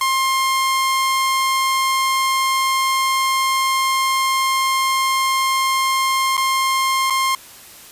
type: tone with dropouts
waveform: sawtooth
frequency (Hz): 1061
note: C6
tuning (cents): +24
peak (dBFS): -12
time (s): 0.01-7.35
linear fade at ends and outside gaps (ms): 2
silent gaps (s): 6.369-6.377 / 7.1-7.105
effects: white hiss -41 dBFS RMS until 7.91 s + resampled to 32000 Hz